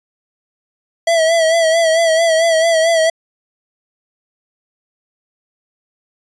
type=tone with vibrato; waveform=square; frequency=655 Hz; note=E5; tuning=11 cents flat; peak=-11 dBFS; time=1.07-3.1 s; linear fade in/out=5 ms; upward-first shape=sine; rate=4.5 Hz; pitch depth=50 cents each way; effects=resampled to 22050 Hz